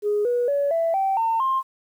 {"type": "tone with pitch steps", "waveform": "sine", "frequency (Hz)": [415.3, 485.4, 567.3, 663.1, 775, 905.8, 1058.7], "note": ["G#4", "B4", "C#5", "E5", "G5", "A#5", "C6"], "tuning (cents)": [0, -30, 40, 10, -20, -50, 20], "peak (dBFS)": -18, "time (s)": [0.02, 1.63], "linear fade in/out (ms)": 50, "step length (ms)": 230, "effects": ["tanh soft clip ceiling -14 dBFS", "9-bit"]}